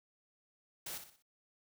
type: noise with echo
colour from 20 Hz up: white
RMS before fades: -43 dBFS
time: 0.86-0.98 s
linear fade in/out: 5 ms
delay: 61 ms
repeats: 4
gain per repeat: -8 dB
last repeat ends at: 1.224 s
effects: none